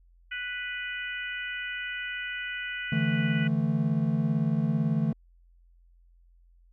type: harmonic tone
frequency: 493.9 Hz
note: B4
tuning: in tune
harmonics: 3 / 4 / 5 / 6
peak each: -35 / -37 / -39 / -41 dBFS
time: 0.31-3.48 s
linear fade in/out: 10 ms
type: chord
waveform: triangle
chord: D suspended second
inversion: none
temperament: equal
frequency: 146.83 / 164.81 / 220 Hz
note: D3 / E3 / A3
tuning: 0 / 0 / 0 cents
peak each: -26 dBFS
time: 2.92-5.13 s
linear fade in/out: 5 ms
effects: added 43 Hz sine -56 dBFS peak until 6.72 s